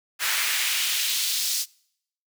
pink noise with high-pass filter sweep, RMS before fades -25 dBFS, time 0.19-1.66 s, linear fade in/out 50 ms, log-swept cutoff 1600 to 5100 Hz, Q 1.4, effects noise-tail reverb RT60 0.7 s tail -25 dB re dry

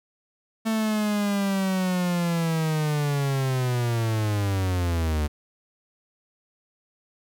45% pulse linear sweep, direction down, 223.6 to 73.42 Hz, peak -22 dBFS, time 0.65-5.28 s, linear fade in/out 20 ms, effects none

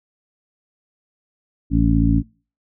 harmonic tone with a mistuned harmonic, 56 Hz, A1, 31 cents sharp, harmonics 1 / 2 / 3 / 4 / 5, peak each -18 / -21 / -21 / -22 / -18 dBFS, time 1.7-2.23 s, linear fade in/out 50 ms, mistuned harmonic 1, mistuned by -18 cents, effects noise-tail reverb RT60 0.4 s tail -26 dB re dry

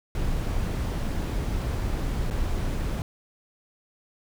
brown noise with dropouts, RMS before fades -27 dBFS, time 0.15-3.02 s, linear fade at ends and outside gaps 1 ms, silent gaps 2.301-2.309 s, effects none

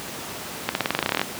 accelerating click train, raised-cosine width 0.3 ms, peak -4 dBFS, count 15, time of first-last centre 0.69-1.215 s, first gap 61 ms, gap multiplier 0.92, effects pink hiss -33 dBFS RMS until 1.39 s + high-pass 150 Hz 12 dB/octave

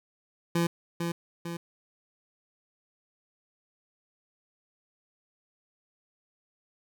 25% pulse tone with echo, 169.9 Hz, F3, 47 cents flat, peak -20 dBFS, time 0.55-0.67 s, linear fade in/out 5 ms, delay 450 ms, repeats 2, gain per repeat -5 dB, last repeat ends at 1.57 s, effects none

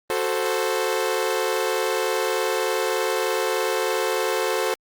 sawtooth chord, F# diminished, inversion none, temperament equal, 370 / 440 / 523.3 Hz, F#4 / A4 / C5, 0 / 0 / 0 cents, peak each -23 / -21 / -22 dBFS, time 0.1-4.74 s, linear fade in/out 0 ms, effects Opus 32 kbps

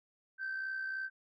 sine tone with amplitude modulation, 1552 Hz, G6, 18 cents flat, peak -32 dBFS, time 0.38-1.1 s, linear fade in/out 50 ms, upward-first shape sine, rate 63.2 Hz, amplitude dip 50%, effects tanh soft clip ceiling -32 dBFS

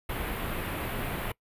pink band-stop noise, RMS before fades -33 dBFS, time 0.09-1.32 s, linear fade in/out 5 ms, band 3100 to 12000 Hz, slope 24 dB/octave, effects noise-tail reverb RT60 0.1 s tail -23 dB re dry + resampled to 32000 Hz

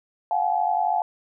sine tone cluster, 710 / 762 / 851 Hz, F5 / G5 / G#5, +28 / -49 / +42 cents, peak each -24 / -25 / -24 dBFS, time 0.31-1.02 s, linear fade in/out 2 ms, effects none

